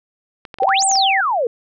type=clicks; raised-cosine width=0.3 ms; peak=-17 dBFS; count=8; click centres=0.452 / 0.542 / 0.586 / 0.633 / 0.691 / 0.823 / 0.915 / 0.956 s
type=tone with tremolo; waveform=sine; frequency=776 Hz; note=G5; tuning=18 cents flat; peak=-14 dBFS; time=0.6-1.21 s; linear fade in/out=5 ms; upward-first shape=sine; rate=3 Hz; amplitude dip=30%
type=exponential two-way sweep; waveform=sine; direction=up then down; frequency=440 to 8870 to 440 Hz; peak=-15 dBFS; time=0.62-1.47 s; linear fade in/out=2 ms; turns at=0.85 s
effects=none